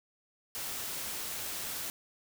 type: noise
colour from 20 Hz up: white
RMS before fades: -38 dBFS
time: 0.55-1.9 s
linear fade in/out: 0 ms
effects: none